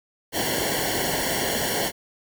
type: noise with comb filter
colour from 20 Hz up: pink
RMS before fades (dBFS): -25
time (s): 0.32-1.92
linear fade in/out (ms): 50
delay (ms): 0.8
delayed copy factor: -0.95
effects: none